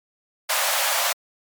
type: high-pass noise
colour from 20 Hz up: pink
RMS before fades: -22 dBFS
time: 0.49-1.13 s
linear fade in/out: 10 ms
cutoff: 550 Hz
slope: 96 dB/octave
effects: MP3 96 kbps